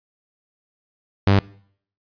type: tone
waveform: sawtooth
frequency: 99 Hz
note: G2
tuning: 18 cents sharp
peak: -9 dBFS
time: 1.27-1.39 s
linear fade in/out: 0 ms
effects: noise-tail reverb RT60 0.6 s tail -23 dB re dry + resampled to 11025 Hz